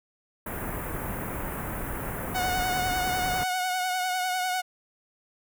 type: band-stop noise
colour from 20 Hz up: pink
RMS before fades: -33 dBFS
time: 0.46-3.44 s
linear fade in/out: 5 ms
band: 2000 to 11000 Hz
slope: 24 dB/octave
type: tone with vibrato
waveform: sawtooth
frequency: 735 Hz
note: F#5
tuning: 12 cents flat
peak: -22 dBFS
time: 2.34-4.62 s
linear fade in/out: 20 ms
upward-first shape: triangle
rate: 10 Hz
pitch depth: 36 cents each way
effects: none